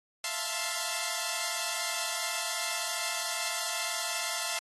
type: chord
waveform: 5% pulse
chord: F major seventh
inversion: third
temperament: equal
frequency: 659.3 / 698.5 / 880 / 1046.5 Hz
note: E5 / F5 / A5 / C6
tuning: 0 / 0 / 0 / 0 cents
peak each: -26 dBFS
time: 0.24-4.59 s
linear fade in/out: 2 ms
effects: AAC 32 kbps